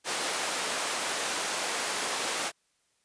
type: high-pass noise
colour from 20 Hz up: pink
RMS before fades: -31 dBFS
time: 0.04-2.52 s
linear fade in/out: 50 ms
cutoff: 510 Hz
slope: 12 dB/octave
effects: white hiss -72 dBFS RMS until 3.04 s + resampled to 22050 Hz